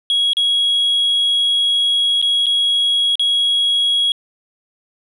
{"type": "tone with dropouts", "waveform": "sine", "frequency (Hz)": 3317, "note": "G#7", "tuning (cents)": -3, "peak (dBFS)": -11, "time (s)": [0.1, 4.12], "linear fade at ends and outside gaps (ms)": 1, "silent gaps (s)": [[0.333, 0.369], [2.216, 2.225], [2.459, 2.466], [3.155, 3.195]], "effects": ["tanh soft clip ceiling -11 dBFS"]}